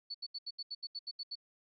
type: tone bursts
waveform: sine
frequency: 4448 Hz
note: C#8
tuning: 5 cents sharp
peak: -38 dBFS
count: 11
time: 0.1-1.355 s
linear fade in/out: 10 ms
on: 45 ms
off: 76 ms
effects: none